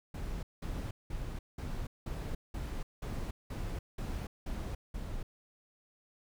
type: noise bursts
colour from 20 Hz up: brown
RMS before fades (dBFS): -38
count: 11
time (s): 0.14-5.23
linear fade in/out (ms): 5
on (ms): 290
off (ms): 190
effects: none